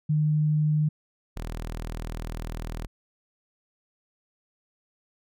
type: tone pair in turn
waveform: sine / sawtooth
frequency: 152.1 / 40.01 Hz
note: D#3 / D#1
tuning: -39 / +49 cents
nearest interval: octave + major seventh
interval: 2312 cents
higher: first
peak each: -20 / -28 dBFS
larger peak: first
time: 0.09-0.89 / 1.36-2.87 s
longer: second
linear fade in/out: 10 ms
effects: none